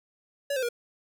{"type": "tone with pitch steps", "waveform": "square", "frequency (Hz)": [567, 519.9, 476.8], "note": ["C#5", "C5", "A#4"], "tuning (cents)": [39, -11, 39], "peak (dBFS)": -27, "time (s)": [0.5, 0.689], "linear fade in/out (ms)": 5, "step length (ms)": 63, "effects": []}